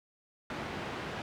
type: band-pass noise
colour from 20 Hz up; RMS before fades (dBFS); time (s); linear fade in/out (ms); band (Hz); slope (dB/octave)
pink; -39; 0.5-1.22; 2; 130 to 2700; 12
effects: none